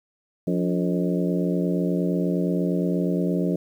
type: harmonic tone with a mistuned harmonic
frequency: 88.5 Hz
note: F2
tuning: 23 cents sharp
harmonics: 2 / 3 / 4 / 5 / 6 / 7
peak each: -23 / -27 / -29 / -31 / -33 / -34 dBFS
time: 0.47-3.56 s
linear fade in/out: 5 ms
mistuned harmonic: 3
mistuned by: +110 cents
effects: 9-bit